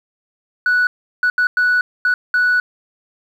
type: tone bursts at uneven times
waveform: sine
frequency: 1477 Hz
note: F#6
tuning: 3 cents flat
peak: -10 dBFS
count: 6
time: 0.66-0.87 / 1.23-1.3 / 1.38-1.47 / 1.57-1.81 / 2.05-2.14 / 2.34-2.6 s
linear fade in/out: 2 ms
effects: tanh soft clip ceiling -10 dBFS + 8-bit